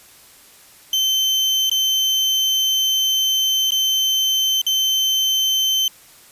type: tone with dropouts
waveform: 35% pulse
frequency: 3088 Hz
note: G7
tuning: 27 cents flat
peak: -14 dBFS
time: 0.93-5.88 s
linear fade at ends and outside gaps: 2 ms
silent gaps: 1.697-1.714 / 3.707-3.719 / 4.616-4.665 s
effects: white hiss -47 dBFS RMS until 6.31 s + resampled to 32000 Hz